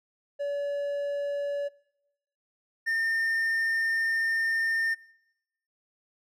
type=tone pair in turn; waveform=triangle; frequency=571 / 1812.8 Hz; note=D5 / A#6; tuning=-49 / -49 cents; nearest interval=octave + minor sixth; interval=2000 cents; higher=second; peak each=-26 / -23 dBFS; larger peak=second; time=0.39-1.69 / 2.86-4.95 s; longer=second; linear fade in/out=20 ms; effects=noise-tail reverb RT60 0.9 s tail -23 dB re dry